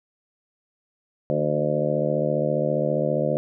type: harmonic tone with a mistuned harmonic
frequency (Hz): 74.9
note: D2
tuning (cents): +35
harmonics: 2 / 3 / 4 / 5 / 6 / 7 / 8 / 9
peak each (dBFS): -27 / -30 / -32 / -31 / -33 / -25 / -26 / -36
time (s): 1.3-3.37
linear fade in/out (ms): 0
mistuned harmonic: 4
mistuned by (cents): +29
effects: none